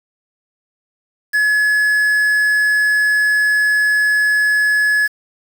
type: tone with quantisation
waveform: triangle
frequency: 1700 Hz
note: G#6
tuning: 40 cents sharp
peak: -10 dBFS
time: 1.33-5.08 s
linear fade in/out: 20 ms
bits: 5
effects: none